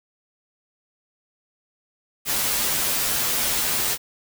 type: noise with comb filter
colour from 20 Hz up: white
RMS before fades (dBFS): -23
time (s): 2.25-3.98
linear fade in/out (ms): 50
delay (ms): 11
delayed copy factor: -1
effects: none